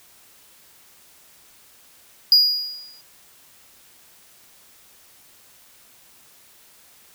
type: tone with exponential decay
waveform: triangle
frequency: 4882 Hz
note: D#8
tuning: 34 cents flat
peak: -7 dBFS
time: 2.32-3.01 s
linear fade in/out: 1 ms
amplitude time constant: 150 ms
effects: white hiss -52 dBFS RMS until 7.14 s